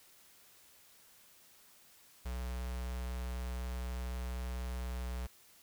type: tone with notch filter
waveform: square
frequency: 62 Hz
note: B1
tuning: 7 cents sharp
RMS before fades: -39 dBFS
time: 2.25-5.27 s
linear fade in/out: 10 ms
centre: 270 Hz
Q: 1.1
effects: white hiss -62 dBFS RMS until 5.62 s